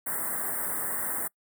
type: band-stop noise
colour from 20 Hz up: white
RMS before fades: -31 dBFS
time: 0.06-1.28 s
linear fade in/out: 10 ms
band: 2000 to 8000 Hz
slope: 96 dB/octave
effects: noise-tail reverb RT60 0.1 s tail -25 dB re dry + high-pass 150 Hz 12 dB/octave